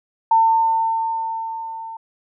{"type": "tone with level ramp", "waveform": "sine", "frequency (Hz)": 901, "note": "A5", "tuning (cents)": 41, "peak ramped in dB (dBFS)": [-10, -30], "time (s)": [0.31, 1.97], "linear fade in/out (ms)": 5, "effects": []}